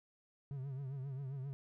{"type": "tone with vibrato", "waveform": "triangle", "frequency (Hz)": 135.3, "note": "C#3", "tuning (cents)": -42, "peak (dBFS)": -38, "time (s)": [0.51, 1.53], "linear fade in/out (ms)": 0, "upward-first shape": "triangle", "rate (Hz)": 7.5, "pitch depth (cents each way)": 110, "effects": []}